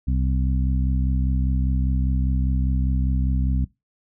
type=harmonic tone; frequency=65 Hz; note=C2; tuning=11 cents flat; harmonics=1 / 2 / 3 / 4; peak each=-20 / -26 / -30 / -32 dBFS; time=0.07-3.65 s; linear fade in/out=10 ms; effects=noise-tail reverb RT60 0.2 s tail -20 dB re dry